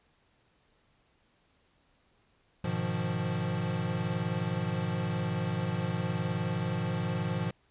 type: chord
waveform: square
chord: F half-diminished seventh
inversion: first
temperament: equal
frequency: 103.83 / 123.47 / 155.56 / 174.61 Hz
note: Ab2 / Cb3 / Eb3 / F3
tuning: 0 / 0 / 0 / 0 cents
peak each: -37 / -36 / -37 / -34 dBFS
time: 2.64-7.51 s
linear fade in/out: 5 ms
effects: pink hiss -69 dBFS RMS until 7.7 s + resampled to 8000 Hz